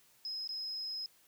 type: tone with dropouts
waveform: sine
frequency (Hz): 5110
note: D#8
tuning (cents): +45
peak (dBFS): -37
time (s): 0.25-1.06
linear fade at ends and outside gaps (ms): 1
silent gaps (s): 0.475-0.491
effects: white hiss -66 dBFS RMS until 1.27 s